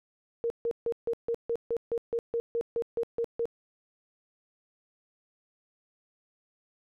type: tone bursts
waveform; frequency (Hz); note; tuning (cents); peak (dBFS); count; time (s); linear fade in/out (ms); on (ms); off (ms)
sine; 466.2; A#4; 0; -26; 15; 0.44-3.455; 0; 61; 150
effects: none